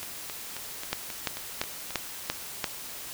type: two click trains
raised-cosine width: 0.2 ms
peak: -19 / -9 dBFS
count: 8 / 6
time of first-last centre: 0.03-1.907 / 0.93-2.642 s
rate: 3.73 / 2.92 Hz
effects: white hiss -40 dBFS RMS until 3.13 s